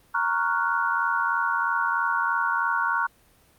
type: chord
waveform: sine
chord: Gb major seventh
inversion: first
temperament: equal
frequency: 932.3 / 1108.7 / 1396.9 / 1480 Hz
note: Bb5 / Db6 / F6 / Gb6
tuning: 0 / 0 / 0 / 0 cents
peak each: -27 dBFS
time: 0.14-3.07 s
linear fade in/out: 10 ms
effects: pink hiss -59 dBFS RMS until 3.58 s + Opus 32 kbps